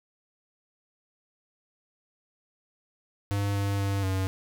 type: tone with pitch steps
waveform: square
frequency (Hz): 100.6 / 99.8 / 99 / 95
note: G2 / G2 / G2 / F#2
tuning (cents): +45 / +32 / +18 / +46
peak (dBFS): -26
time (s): 3.31-4.27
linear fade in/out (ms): 0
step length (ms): 240
effects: none